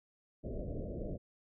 pink low-pass noise, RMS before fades -40 dBFS, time 0.43-1.18 s, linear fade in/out 20 ms, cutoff 650 Hz, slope 96 dB/octave, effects none

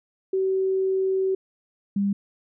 sine tone pair in turn, 381 / 199.91 Hz, G4 / G3, -49 / +34 cents, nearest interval major seventh, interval 1117 cents, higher first, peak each -20 dBFS, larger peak neither, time 0.33-1.35 / 1.96-2.13 s, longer first, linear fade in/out 5 ms, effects none

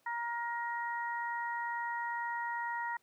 harmonic tone, 471.1 Hz, A#4, 18 cents sharp, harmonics 2 / 3 / 4, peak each -36 / -44 / -39 dBFS, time 0.06-2.97 s, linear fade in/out 5 ms, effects pink hiss -72 dBFS RMS until 3.02 s + high-pass 200 Hz 12 dB/octave

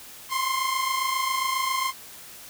sawtooth tone pair together, 1040 / 1067.4 Hz, C6 / C6, -11 / +34 cents, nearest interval unison, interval 45 cents, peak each -23 dBFS, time 0.29-1.93 s, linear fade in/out 50 ms, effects white hiss -44 dBFS RMS until 2.49 s

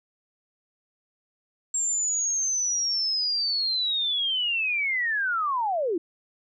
sine linear sweep, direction down, 7480 to 311.1 Hz, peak -23 dBFS, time 1.74-5.98 s, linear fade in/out 5 ms, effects none

